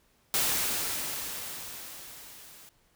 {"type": "noise with level ramp", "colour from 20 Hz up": "white", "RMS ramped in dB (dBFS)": [-26, -52], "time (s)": [0.34, 2.69], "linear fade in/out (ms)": 0, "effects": ["pink hiss -67 dBFS RMS until 2.95 s"]}